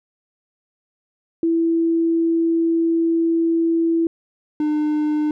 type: tone pair in turn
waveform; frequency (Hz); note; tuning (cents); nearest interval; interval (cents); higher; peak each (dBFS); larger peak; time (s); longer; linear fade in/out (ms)
sine / triangle; 331.2 / 301.9; E4 / D4; +8 / +48; major second; 160; first; -15; neither; 1.43-4.07 / 4.6-5.31; first; 2
effects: none